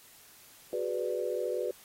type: chord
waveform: sine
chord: G# half-diminished seventh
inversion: third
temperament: equal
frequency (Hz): 370 / 415.3 / 493.9 / 587.3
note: F#4 / G#4 / B4 / D5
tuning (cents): 0 / 0 / 0 / 0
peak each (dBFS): -35 / -37 / -33 / -37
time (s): 0.73-1.71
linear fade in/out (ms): 2
effects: white hiss -56 dBFS RMS until 1.84 s + AAC 48 kbps

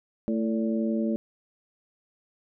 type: harmonic tone with a mistuned harmonic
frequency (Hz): 111.1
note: A2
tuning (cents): +17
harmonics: 2 / 3 / 4 / 5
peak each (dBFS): -25 / -31 / -36 / -34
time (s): 0.28-1.16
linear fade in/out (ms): 0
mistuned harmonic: 5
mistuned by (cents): +58
effects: none

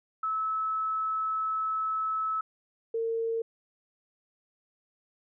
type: tone pair in turn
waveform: sine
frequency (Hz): 1300 / 455.3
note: E6 / A#4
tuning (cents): -24 / -41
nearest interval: octave + tritone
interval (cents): 1817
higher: first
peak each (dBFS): -27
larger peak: neither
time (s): 0.23-2.41 / 2.94-3.42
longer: first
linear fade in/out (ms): 5
effects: none

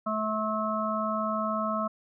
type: harmonic tone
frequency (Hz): 216.5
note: A3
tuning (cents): -28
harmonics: 1 / 3 / 5 / 6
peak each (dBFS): -32 / -32 / -32 / -32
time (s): 0.06-1.88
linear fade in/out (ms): 10
effects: none

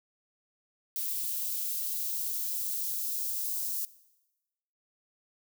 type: noise with high-pass filter sweep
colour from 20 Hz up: violet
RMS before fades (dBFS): -33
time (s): 0.96-3.85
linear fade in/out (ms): 0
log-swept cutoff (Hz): 2900 to 4800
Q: 1
effects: noise-tail reverb RT60 1.0 s tail -19 dB re dry

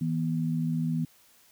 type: tone pair together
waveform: sine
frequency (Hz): 161.5 / 241.4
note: E3 / B3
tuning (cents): -35 / -39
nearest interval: perfect fifth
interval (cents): 696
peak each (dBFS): -27 / -30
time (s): 0.01-1.05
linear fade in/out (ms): 5
effects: white hiss -60 dBFS RMS until 1.51 s

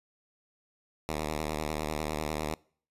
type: tone with vibrato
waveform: 5% pulse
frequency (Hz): 76.6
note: D#2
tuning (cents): -27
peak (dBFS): -20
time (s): 1.09-2.54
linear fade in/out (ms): 0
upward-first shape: square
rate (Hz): 10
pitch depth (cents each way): 47
effects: noise-tail reverb RT60 0.5 s tail -25 dB re dry + resampled to 32000 Hz

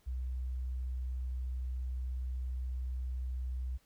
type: tone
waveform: sine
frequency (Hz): 63.2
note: B1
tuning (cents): +41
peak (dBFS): -34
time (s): 0.06-3.78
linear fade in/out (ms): 20
effects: pink hiss -70 dBFS RMS until 3.85 s

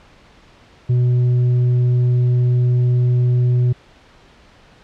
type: tone with tanh clipping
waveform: sine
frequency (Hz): 123.47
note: B2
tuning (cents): 0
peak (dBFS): -13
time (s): 0.89-3.73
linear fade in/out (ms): 10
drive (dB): 4
effects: pink hiss -48 dBFS RMS until 4.83 s + low-pass 4000 Hz 12 dB/octave

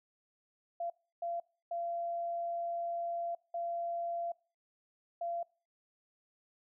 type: tone bursts at uneven times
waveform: sine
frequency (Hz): 685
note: F5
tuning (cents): -34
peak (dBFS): -34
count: 5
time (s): 0.8-0.9 / 1.22-1.4 / 1.71-3.35 / 3.54-4.32 / 5.21-5.43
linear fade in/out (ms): 5
effects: noise-tail reverb RT60 0.4 s tail -24 dB re dry

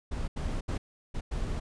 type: noise bursts at uneven times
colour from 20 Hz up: brown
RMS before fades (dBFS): -32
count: 5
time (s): 0.11-0.28 / 0.36-0.61 / 0.68-0.78 / 1.14-1.21 / 1.31-1.6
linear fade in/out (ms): 10
effects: resampled to 22050 Hz

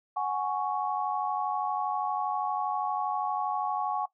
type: chord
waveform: sine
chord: F# suspended second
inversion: none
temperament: just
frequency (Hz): 740 / 832.5 / 1110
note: F#5 / G#5 / C#6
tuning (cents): 0 / +4 / +2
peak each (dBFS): -32 / -31 / -32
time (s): 0.16-4.06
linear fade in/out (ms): 10
effects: noise-tail reverb RT60 0.1 s tail -18 dB re dry

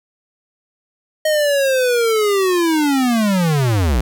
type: linear sweep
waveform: square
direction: down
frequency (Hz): 626 to 52.1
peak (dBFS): -14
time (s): 1.25-4.01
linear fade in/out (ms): 5
effects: none

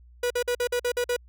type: tone bursts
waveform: 45% pulse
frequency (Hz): 487.5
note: B4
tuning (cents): -23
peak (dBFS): -23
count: 8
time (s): 0.23-1.165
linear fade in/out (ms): 5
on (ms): 74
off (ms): 49
effects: added 60 Hz sine -49 dBFS peak until 1.28 s

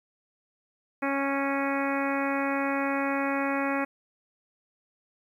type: harmonic tone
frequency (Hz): 276.4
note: C#4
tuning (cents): -5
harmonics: 1 / 2 / 3 / 4 / 5 / 6 / 7 / 8 / 9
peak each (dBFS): -29 / -32 / -34 / -35 / -36 / -37 / -37 / -38 / -39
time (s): 1.02-3.85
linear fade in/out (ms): 10
effects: 10-bit

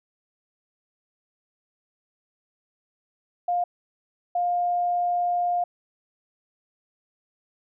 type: tone bursts at uneven times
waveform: sine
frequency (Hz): 706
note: F5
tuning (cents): +19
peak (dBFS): -21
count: 2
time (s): 3.48-3.64 / 4.35-5.64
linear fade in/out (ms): 5
effects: none

